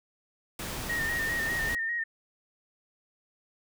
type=noise; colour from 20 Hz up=pink; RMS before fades=-36 dBFS; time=0.59-1.75 s; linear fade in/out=2 ms
type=tone with vibrato; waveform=sine; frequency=1848 Hz; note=A#6; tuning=16 cents flat; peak=-28 dBFS; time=0.89-2.04 s; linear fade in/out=10 ms; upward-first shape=square; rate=5 Hz; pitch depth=35 cents each way
effects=none